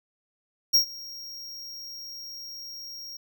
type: tone with ADSR envelope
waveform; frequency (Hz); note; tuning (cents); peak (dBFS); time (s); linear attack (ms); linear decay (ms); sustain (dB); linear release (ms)
square; 5588; F8; 0; -15; 0.73-3.17; 19; 100; -23; 6
effects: none